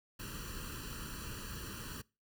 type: noise with comb filter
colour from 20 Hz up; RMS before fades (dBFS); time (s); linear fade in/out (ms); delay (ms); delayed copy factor
pink; -44; 0.19-2.02; 10; 0.69; +1
effects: noise-tail reverb RT60 0.3 s tail -24 dB re dry